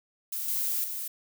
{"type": "noise with level steps", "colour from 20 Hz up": "violet", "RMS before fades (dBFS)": [-33, -29, -35], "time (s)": [0.32, 1.08], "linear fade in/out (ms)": 5, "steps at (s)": [0.48, 0.84], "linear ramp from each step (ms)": 2, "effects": []}